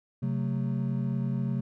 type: chord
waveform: triangle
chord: F# diminished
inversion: second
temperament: just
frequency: 133.2 / 185 / 222 Hz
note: C3 / F#3 / A3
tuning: +31 / 0 / +16 cents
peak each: -27 / -31 / -31 dBFS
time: 0.22-1.61 s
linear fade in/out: 10 ms
effects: none